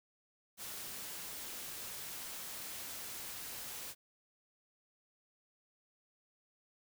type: noise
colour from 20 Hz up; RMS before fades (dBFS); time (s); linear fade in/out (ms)
white; -45; 0.57-3.95; 50
effects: none